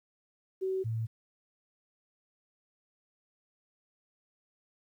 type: tone pair in turn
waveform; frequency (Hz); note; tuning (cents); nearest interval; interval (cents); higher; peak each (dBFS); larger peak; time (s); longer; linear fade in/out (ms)
sine; 379 / 112.68; F#4 / A2; +42 / +42; octave + major sixth; 2100; first; -29 / -30; first; 0.61-0.84 / 0.84-1.07; neither; 20
effects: 11-bit